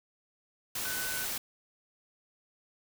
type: tone in noise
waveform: sine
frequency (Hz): 1505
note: F#6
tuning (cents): +29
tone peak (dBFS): -38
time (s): 0.85-1.25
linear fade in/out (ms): 5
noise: white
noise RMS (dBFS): -35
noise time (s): 0.75-1.38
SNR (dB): -6
effects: none